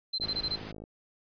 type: tone bursts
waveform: sine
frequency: 4101 Hz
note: C8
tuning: 36 cents flat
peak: -28 dBFS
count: 6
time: 0.13-0.56 s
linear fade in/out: 10 ms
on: 55 ms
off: 20 ms
type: click train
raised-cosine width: 2 ms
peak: -31 dBFS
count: 35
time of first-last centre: 0.2-0.839 s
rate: 53.2 Hz
type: noise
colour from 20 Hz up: pink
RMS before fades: -43 dBFS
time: 0.22-0.72 s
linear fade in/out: 10 ms
effects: resampled to 11025 Hz